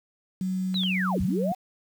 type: tone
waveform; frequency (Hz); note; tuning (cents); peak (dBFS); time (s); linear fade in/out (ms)
sine; 186.5; F#3; +14; -25; 0.41-1.52; 2
type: linear two-way sweep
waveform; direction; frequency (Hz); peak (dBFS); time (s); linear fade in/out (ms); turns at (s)
sine; down then up; 4121 to 53.5 to 779; -26; 0.74-1.55; 20; 1.21
type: clicks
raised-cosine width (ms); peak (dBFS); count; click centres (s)
0.3; -25; 2; 0.743 / 0.835
effects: 8-bit